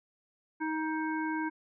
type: harmonic tone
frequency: 314.4 Hz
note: D#4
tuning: 18 cents sharp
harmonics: 1 / 3 / 5 / 7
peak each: -32 / -36 / -38 / -45 dBFS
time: 0.6-1.5 s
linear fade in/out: 20 ms
effects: none